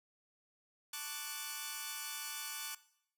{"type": "chord", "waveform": "5% pulse", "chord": "D major seventh", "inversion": "second", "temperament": "equal", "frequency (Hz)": [880, 1108.7, 1174.7, 1480], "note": ["A5", "C#6", "D6", "F#6"], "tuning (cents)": [0, 0, 0, 0], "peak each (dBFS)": [-36, -37, -34, -33], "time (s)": [0.93, 2.75], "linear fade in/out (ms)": 5, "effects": ["noise-tail reverb RT60 0.7 s tail -18 dB re dry"]}